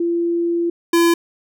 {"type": "tone pair in turn", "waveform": ["sine", "square"], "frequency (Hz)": [341.2, 338.8], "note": ["F4", "E4"], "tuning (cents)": [-40, 48], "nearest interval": "unison", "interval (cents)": 12, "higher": "first", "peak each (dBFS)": [-16, -12], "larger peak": "second", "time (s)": [[0, 0.7], [0.93, 1.14]], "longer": "first", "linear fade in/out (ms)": 5, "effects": []}